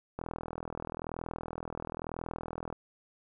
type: click train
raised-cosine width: 1 ms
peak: -23 dBFS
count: 105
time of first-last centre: 0.19-2.727 s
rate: 41 Hz
effects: none